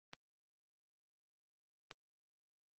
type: clicks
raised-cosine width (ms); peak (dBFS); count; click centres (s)
0.2; -29 / -29; 2; 0.134 / 1.912
effects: high-pass 100 Hz 12 dB/octave + Opus 24 kbps